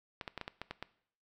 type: clicks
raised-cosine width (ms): 0.3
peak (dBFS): -23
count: 8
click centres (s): 0.212 / 0.278 / 0.377 / 0.413 / 0.479 / 0.616 / 0.71 / 0.826
effects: noise-tail reverb RT60 0.6 s tail -19 dB re dry